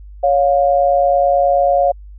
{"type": "tone pair together", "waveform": "sine", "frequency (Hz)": [558.8, 708], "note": ["C#5", "F5"], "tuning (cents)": [14, 23], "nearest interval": "major third", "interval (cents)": 409, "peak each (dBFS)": -13, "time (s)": [0.23, 1.92], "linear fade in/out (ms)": 10, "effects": ["added 50 Hz sine -33 dBFS peak until 2.18 s"]}